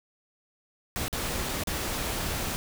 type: noise with dropouts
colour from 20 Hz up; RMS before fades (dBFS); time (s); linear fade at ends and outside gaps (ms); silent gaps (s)
pink; -31; 0.96-2.56; 0; 1.081-1.128 / 1.488-1.492 / 1.636-1.672
effects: none